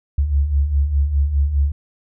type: beating tone pair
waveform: sine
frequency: 67.3 / 72.2 Hz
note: C2 / D2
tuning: +49 / -29 cents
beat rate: 4.9 Hz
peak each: -22 / -15 dBFS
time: 0.18-1.72 s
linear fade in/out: 5 ms
effects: none